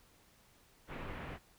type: low-pass noise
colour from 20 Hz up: pink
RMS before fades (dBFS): -44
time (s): 0.87-1.39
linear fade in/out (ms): 50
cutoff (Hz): 2600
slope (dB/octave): 24
effects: pink hiss -66 dBFS RMS until 1.58 s